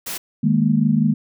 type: noise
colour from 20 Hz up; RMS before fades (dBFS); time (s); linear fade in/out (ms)
white; -28; 0.06-0.18; 10
type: chord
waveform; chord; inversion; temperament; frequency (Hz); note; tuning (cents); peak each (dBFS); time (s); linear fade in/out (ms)
sine; D# suspended fourth; none; equal; 155.56 / 207.7 / 233.1; D#3 / G#3 / A#3; 0 / 0 / 0; -19 / -18 / -18; 0.43-1.14; 10
effects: none